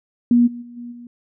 sine tone with level steps, 240 Hz, B3, 49 cents flat, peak -10 / -29 / -36 / -30 / -35 dBFS, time 0.31-1.07 s, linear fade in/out 2 ms, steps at 0.46 / 0.61 / 0.76 / 0.91 s, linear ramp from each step 20 ms, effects none

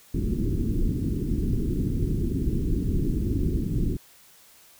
pink low-pass noise, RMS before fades -25 dBFS, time 0.14-3.97 s, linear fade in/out 5 ms, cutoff 370 Hz, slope 48 dB/octave, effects white hiss -54 dBFS RMS until 4.79 s

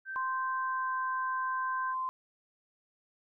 sine tone, 1557 Hz, G6, 12 cents flat, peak -36 dBFS, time 0.05-1.95 s, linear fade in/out 50 ms
sine tone with pitch glide, 1043 to 1037 Hz, C6 to C6, -6 to -16 cents, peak -31 dBFS, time 0.16-2.09 s, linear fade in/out 0 ms, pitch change -10 cents, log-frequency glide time 0.62-0.93 s
effects none

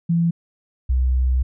sine tone pair in turn, 168.7 / 63.63 Hz, E3 / C2, +40 / -48 cents, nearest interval octave + perfect fourth, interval 1688 cents, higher first, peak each -15 dBFS, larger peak neither, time 0.09-0.31 / 0.89-1.43 s, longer second, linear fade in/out 10 ms, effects none

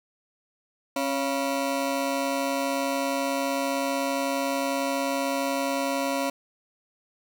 25% pulse ring-modulated tone, 415.3 Hz, G#4, in tune, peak -18 dBFS, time 0.96-6.3 s, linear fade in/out 5 ms, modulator 142 Hz, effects none

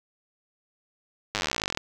slowing click train, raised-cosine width 0.2 ms, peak -9 dBFS, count 28, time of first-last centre 1.35-1.774 s, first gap 9 ms, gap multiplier 1.04, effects none

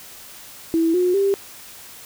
sine tone with pitch steps, 328.5 / 360.3 / 395.2 Hz, E4 / F#4 / G4, -6 / -46 / +14 cents, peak -15 dBFS, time 0.74-1.34 s, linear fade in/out 0 ms, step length 200 ms, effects white hiss -41 dBFS RMS until 2.05 s

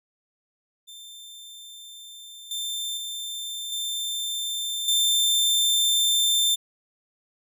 sawtooth tone with level steps, 3574 Hz, A7, 26 cents sharp, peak -38 / -25 / -28 / -24 / -16 dBFS, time 0.87-6.56 s, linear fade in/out 20 ms, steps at 2.51 / 2.97 / 3.72 / 4.88 s, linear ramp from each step 2 ms, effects none

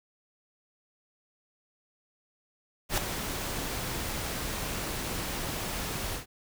pink noise with ADSR envelope, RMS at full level -25 dBFS, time 2.89-6.26 s, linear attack 87 ms, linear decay 5 ms, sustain -9 dB, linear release 120 ms, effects none

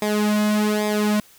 sawtooth tone with flanger, 210.7 Hz, G#3, 25 cents sharp, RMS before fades -20 dBFS, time 0.02-1.2 s, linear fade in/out 2 ms, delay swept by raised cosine 0.69 to 2.59 ms, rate 1.2 Hz, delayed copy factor -0.8, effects white hiss -51 dBFS RMS until 1.38 s

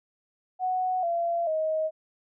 sine tone with pitch steps, 740 / 682.5 / 629.5 Hz, F#5 / F5 / D#5, 0 / -40 / +20 cents, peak -24 dBFS, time 0.59-1.91 s, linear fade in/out 50 ms, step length 440 ms, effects none

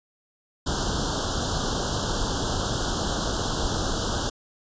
pink band-stop noise, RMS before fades -26 dBFS, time 0.66-4.3 s, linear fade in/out 10 ms, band 1600 to 3000 Hz, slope 96 dB/octave, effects resampled to 16000 Hz

